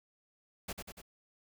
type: noise with echo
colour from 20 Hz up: pink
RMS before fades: -39 dBFS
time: 0.68-0.73 s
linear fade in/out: 10 ms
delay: 96 ms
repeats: 3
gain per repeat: -4 dB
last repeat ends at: 1.018 s
effects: none